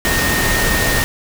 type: tone in noise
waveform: sine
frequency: 1843 Hz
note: A#6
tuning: 20 cents flat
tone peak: -19 dBFS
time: 0.05-1.04 s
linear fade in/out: 0 ms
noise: pink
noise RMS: -17 dBFS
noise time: 0.05-1.04 s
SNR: -5 dB
effects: none